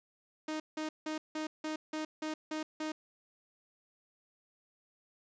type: tone bursts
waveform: sawtooth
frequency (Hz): 310.4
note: D#4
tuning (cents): -4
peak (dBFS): -31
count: 9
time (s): 0.48-2.92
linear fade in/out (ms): 5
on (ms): 120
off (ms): 170
effects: resampled to 16000 Hz + 10-bit